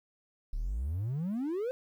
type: exponential sweep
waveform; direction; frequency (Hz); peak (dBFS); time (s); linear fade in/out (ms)
triangle; up; 32.7 to 528; -28; 0.53-1.71; 0
effects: tanh soft clip ceiling -25 dBFS + 11-bit